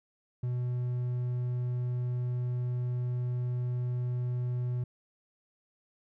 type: tone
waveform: triangle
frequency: 123.47 Hz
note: B2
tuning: in tune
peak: -27 dBFS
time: 0.43-4.84 s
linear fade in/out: 5 ms
effects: none